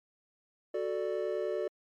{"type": "chord", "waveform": "triangle", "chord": "D major", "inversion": "first", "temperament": "equal", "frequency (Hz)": [370, 440, 587.3], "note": ["F#4", "A4", "D5"], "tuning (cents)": [0, 0, 0], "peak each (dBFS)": -33, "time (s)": [0.74, 1.68], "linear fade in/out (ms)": 5, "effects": ["MP3 96 kbps"]}